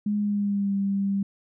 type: tone with pitch glide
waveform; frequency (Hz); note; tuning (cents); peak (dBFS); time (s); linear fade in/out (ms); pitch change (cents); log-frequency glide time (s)
sine; 207.7 to 197.63; G#3 to G3; 0 to +14; -22; 0.06-1.23; 5; -86; 0.17-0.75
effects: none